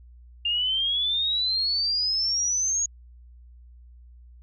sine exponential sweep, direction up, 2794 to 6700 Hz, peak -22 dBFS, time 0.45-2.86 s, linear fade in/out 5 ms, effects added 60 Hz sine -46 dBFS peak until 4.42 s

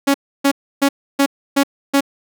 sawtooth tone bursts, 278.3 Hz, C#4, 7 cents sharp, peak -7 dBFS, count 6, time 0.07-2.008 s, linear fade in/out 10 ms, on 73 ms, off 300 ms, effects none

